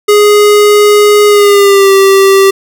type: tone with pitch glide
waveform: square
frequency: 415.3 to 389.7 Hz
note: G#4 to G4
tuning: 0 to -10 cents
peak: -3 dBFS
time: 0.08-2.51 s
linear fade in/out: 10 ms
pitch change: -110 cents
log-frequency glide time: 1.27-1.92 s
effects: none